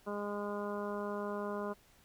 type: harmonic tone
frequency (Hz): 205.1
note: G#3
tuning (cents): -21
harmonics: 1 / 2 / 3 / 4 / 5 / 6 / 7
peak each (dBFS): -41 / -40 / -42 / -50 / -44 / -48 / -50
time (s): 0.06-1.74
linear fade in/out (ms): 20
effects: pink hiss -65 dBFS RMS until 2.04 s